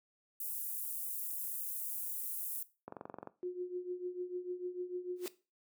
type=high-pass noise; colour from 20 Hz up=pink; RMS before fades=-40 dBFS; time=0.4-2.63 s; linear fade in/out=5 ms; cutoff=11000 Hz; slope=24 dB/octave
type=click train; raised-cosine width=1 ms; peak=-29 dBFS; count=10; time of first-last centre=2.88-3.273 s; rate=22.9 Hz
type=tone with tremolo; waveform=sine; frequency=360 Hz; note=F#4; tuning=47 cents flat; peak=-33 dBFS; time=3.43-5.26 s; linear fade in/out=0 ms; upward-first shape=triangle; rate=6.7 Hz; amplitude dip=85%
type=noise with exponential growth; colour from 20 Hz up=white; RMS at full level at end=-39 dBFS; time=5.16-5.28 s; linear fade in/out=1 ms; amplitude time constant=24 ms
effects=noise-tail reverb RT60 0.3 s tail -17 dB re dry + high-pass 200 Hz 12 dB/octave